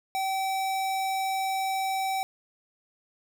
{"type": "tone", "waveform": "square", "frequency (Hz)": 769, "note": "G5", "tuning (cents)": -33, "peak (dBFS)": -27, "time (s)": [0.15, 2.23], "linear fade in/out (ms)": 0, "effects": []}